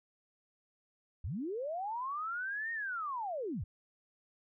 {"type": "linear two-way sweep", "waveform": "sine", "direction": "up then down", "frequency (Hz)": [58.4, 1864.7, 58.4], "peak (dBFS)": -35, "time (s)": [1.24, 3.64], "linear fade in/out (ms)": 5, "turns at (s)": 2.72, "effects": []}